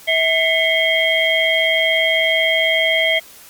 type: tone cluster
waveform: sine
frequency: 648 / 2026 / 2184 / 3211 Hz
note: E5 / B6 / C#7 / G7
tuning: -30 / +44 / -26 / +41 cents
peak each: -19 dBFS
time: 0.07-3.2 s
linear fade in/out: 20 ms
effects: white hiss -42 dBFS RMS until 3.49 s + Opus 48 kbps